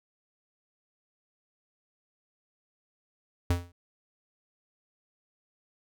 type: tone with exponential decay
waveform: square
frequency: 87.31 Hz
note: F2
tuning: in tune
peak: -21 dBFS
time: 3.5-3.72 s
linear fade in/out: 5 ms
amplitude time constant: 47 ms
effects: none